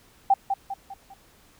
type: tone with echo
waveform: sine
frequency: 784 Hz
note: G5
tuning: in tune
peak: -14 dBFS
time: 0.3-0.34 s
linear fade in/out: 5 ms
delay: 200 ms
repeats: 4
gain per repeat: -7 dB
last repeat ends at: 1.14 s
effects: pink hiss -57 dBFS RMS until 1.59 s